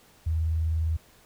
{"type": "tone with vibrato", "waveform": "sine", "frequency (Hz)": 80.2, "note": "E2", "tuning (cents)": -47, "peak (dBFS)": -23, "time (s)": [0.26, 0.97], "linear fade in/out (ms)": 10, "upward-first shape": "sine", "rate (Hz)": 20, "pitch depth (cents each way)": 82, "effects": ["pink hiss -57 dBFS RMS until 1.25 s"]}